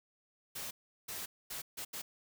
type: noise bursts at uneven times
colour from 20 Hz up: white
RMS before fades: -42 dBFS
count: 5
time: 0.55-0.71 / 1.08-1.26 / 1.5-1.62 / 1.77-1.85 / 1.93-2.02 s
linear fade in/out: 10 ms
effects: none